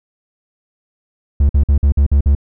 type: tone bursts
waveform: triangle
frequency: 70.7 Hz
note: C#2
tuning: 35 cents sharp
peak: -6 dBFS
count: 7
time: 1.4-2.351 s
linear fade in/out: 5 ms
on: 93 ms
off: 50 ms
effects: none